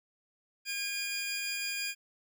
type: tone pair together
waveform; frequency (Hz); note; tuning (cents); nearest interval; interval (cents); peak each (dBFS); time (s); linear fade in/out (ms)
20% pulse; 1622 / 2430; G#6 / D#7; -41 / -42; perfect fifth; 699; -36 / -29; 0.65-1.95; 50
effects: none